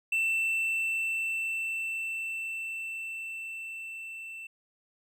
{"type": "tone with level ramp", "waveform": "triangle", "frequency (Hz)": 2674, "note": "E7", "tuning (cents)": 24, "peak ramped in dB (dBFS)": [-23, -38], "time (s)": [0.12, 4.47], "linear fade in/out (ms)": 5, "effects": []}